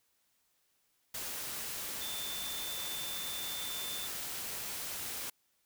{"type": "tone in noise", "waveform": "sine", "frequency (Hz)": 3546, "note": "A7", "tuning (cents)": 13, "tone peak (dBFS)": -41, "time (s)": [2.01, 4.07], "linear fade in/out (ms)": 5, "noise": "white", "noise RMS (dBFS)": -40, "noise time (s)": [1.14, 5.3], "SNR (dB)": -4, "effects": ["white hiss -75 dBFS RMS until 5.65 s"]}